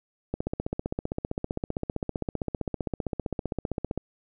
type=click train; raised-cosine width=2 ms; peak=-15 dBFS; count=57; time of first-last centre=0.34-3.976 s; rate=15.4 Hz; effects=none